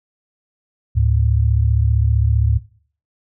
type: tone pair together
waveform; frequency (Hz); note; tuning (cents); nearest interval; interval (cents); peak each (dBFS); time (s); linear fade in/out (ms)
sine; 72.87 / 108.2; D2 / A2; -13 / -29; perfect fifth; 684; -15; 0.95-2.59; 20
effects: noise-tail reverb RT60 0.5 s tail -20 dB re dry